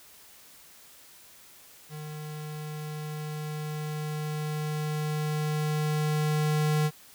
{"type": "tone with level ramp", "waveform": "square", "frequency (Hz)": 152.2, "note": "D#3", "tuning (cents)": -38, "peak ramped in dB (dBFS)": [-38, -23], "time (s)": [1.89, 6.91], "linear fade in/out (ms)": 50, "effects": ["white hiss -53 dBFS RMS until 7.14 s"]}